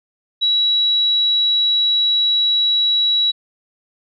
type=tone; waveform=sine; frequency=3900 Hz; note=B7; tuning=23 cents flat; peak=-13 dBFS; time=0.41-3.32 s; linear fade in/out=20 ms; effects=none